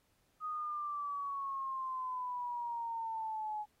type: exponential sweep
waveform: sine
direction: down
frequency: 1251 to 840 Hz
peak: -36 dBFS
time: 0.4-3.66 s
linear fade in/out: 50 ms
effects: pink hiss -75 dBFS RMS until 3.8 s + AAC 48 kbps